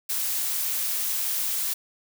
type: noise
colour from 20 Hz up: blue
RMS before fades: -27 dBFS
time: 0.09-1.74 s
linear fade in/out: 10 ms
effects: none